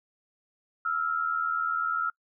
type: tone pair together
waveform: sine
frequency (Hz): 1314 / 1394.1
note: E6 / F6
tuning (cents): -6 / -3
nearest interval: minor second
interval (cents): 103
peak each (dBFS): -28 / -29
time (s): 0.85-2.1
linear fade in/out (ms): 5
effects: noise-tail reverb RT60 0.1 s tail -26 dB re dry